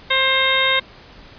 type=harmonic tone with a mistuned harmonic; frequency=529 Hz; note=C5; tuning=19 cents sharp; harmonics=1 / 2 / 3 / 4 / 5 / 6 / 7; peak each=-24 / -23 / -23 / -19 / -28 / -25 / -20 dBFS; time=0.1-0.8 s; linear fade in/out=10 ms; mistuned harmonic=5; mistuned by=+24 cents; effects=pink hiss -43 dBFS RMS until 1.38 s + resampled to 11025 Hz